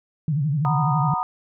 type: tone with vibrato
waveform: sine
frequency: 146.83 Hz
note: D3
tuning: in tune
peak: -19 dBFS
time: 0.28-1.14 s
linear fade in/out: 2 ms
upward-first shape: sine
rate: 12 Hz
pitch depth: 160 cents each way
type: chord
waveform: sine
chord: B major seventh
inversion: second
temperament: just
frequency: 740.8 / 926 / 987.8 / 1234.7 Hz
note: F#5 / A#5 / B5 / D#6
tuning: +2 / -12 / 0 / -14 cents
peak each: -28 / -26 / -29 / -26 dBFS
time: 0.65-1.23 s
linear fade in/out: 0 ms
effects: none